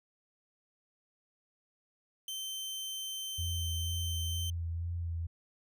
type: tone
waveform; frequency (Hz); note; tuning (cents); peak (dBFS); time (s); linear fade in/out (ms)
sawtooth; 3100; G7; -20; -34; 2.28-4.5; 2
type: tone with vibrato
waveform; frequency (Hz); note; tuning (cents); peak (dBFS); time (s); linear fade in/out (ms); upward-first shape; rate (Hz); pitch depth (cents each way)
sine; 84.7; E2; +48; -33; 3.38-5.27; 10; sine; 2.1; 28
effects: none